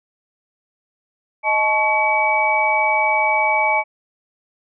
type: tone cluster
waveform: sine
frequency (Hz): 626 / 865 / 1109 / 2278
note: D#5 / A5 / C#6 / C#7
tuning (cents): +10 / -30 / 0 / +47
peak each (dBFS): -23 / -18 / -27 / -18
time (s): 1.43-3.84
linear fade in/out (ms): 50
effects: none